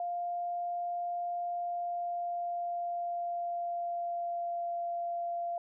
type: tone with pitch glide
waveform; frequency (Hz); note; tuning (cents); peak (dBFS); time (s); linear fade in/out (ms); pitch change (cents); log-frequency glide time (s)
sine; 700 to 690.4; F5 to F5; +4 to -20; -32; 0-5.58; 2; -24; 1.45-4.73
effects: none